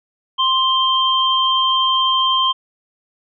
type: tone pair together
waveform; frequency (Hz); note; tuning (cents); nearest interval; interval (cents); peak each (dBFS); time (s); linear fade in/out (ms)
sine; 1046.5 / 3154; C6 / G7; 0 / +10; octave + perfect fifth; 1910; -16; 0.38-2.53; 20
effects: none